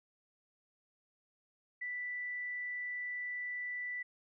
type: tone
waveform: sine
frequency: 1975 Hz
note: B6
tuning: in tune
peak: -37 dBFS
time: 1.81-4.03 s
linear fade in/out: 10 ms
effects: none